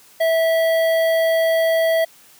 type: tone with notch filter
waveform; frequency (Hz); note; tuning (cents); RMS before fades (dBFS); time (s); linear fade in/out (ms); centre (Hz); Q
square; 654; E5; -14; -17; 0.2-2.05; 10; 6800; 0.57
effects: white hiss -49 dBFS RMS until 2.39 s + high-pass 100 Hz 12 dB/octave